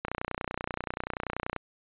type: click train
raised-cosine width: 0.5 ms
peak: -16 dBFS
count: 47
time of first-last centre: 0.05-1.563 s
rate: 30.4 Hz
effects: resampled to 8000 Hz